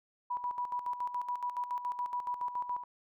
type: tone with tremolo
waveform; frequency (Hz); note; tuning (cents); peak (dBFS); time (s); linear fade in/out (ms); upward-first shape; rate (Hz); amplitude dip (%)
sine; 980; B5; -14; -31; 0.3-2.84; 10; square; 7.1; 65
effects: none